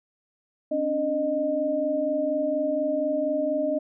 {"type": "tone cluster", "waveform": "sine", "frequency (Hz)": [268.7, 292.9, 614], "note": ["C4", "D4", "D#5"], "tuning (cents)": [46, -5, -23], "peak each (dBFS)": [-31, -29, -24], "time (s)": [0.71, 3.79], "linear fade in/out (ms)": 10, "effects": []}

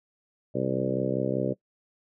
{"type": "harmonic tone with a mistuned harmonic", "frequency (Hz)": 65.1, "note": "C2", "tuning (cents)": -8, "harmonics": [2, 3, 4, 5, 6, 7, 8, 9], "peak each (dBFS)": [-33, -33, -33, -33, -33, -33, -33, -33], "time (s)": [0.54, 1.54], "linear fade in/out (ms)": 20, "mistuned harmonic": 2, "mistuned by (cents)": -18, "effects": ["noise-tail reverb RT60 0.1 s tail -20 dB re dry"]}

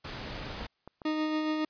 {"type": "noise", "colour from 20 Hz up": "pink", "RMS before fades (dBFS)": -39, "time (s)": [0.04, 0.67], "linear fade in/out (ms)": 10}
{"type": "clicks", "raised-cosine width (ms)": 1, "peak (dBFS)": -30, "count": 7, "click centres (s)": [0.378, 0.432, 0.466, 0.502, 0.611, 0.876, 1.018]}
{"type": "tone with tremolo", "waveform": "40% pulse", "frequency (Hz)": 309.2, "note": "D#4", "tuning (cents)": -11, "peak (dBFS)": -26, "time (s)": [1.05, 1.65], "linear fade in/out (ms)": 5, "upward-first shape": "sine", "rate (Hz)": 7.2, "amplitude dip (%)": 30}
{"effects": ["white hiss -75 dBFS RMS until 1.69 s", "resampled to 11025 Hz"]}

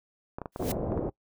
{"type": "clicks", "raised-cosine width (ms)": 1, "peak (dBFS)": -21, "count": 7, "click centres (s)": [0.385, 0.417, 0.458, 0.561, 0.625, 0.921, 0.976]}
{"type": "noise with exponential growth", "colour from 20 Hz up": "white", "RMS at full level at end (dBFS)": -32, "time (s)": [0.52, 0.72], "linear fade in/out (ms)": 5, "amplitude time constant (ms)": 43}
{"type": "low-pass noise", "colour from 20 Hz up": "white", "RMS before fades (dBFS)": -31, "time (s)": [0.59, 1.1], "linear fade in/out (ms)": 10, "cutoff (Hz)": 580, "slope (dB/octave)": 24}
{"effects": ["noise-tail reverb RT60 0.1 s tail -22 dB re dry"]}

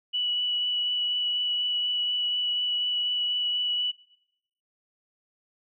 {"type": "tone with vibrato", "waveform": "sine", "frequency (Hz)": 2948, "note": "F#7", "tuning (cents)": -7, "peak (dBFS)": -24, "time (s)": [0.13, 3.92], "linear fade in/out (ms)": 20, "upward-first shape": "triangle", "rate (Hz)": 4.1, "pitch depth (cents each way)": 11, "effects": ["noise-tail reverb RT60 0.9 s tail -25 dB re dry"]}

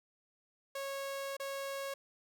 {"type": "tone with dropouts", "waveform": "sawtooth", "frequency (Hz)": 550, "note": "C#5", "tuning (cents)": -14, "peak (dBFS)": -34, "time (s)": [0.75, 1.94], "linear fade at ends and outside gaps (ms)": 5, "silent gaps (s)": [1.368, 1.398], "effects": []}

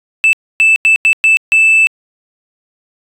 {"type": "tone bursts at uneven times", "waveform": "sine", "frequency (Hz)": 2637, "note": "E7", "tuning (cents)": 0, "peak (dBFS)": -3, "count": 6, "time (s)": [[0.24, 0.33], [0.6, 0.76], [0.85, 0.96], [1.05, 1.13], [1.24, 1.37], [1.52, 1.87]], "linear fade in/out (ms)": 0, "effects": ["tanh soft clip ceiling -4 dBFS"]}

